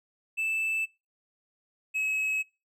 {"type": "tone pair in turn", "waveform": "triangle", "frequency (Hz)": [2637, 2568], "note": ["E7", "E7"], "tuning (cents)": [0, -46], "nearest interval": "unison", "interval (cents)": 46, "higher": "first", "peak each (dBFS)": -25, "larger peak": "neither", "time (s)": [[0.37, 0.86], [1.94, 2.43]], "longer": "neither", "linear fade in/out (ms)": 20, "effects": ["noise-tail reverb RT60 0.3 s tail -25 dB re dry"]}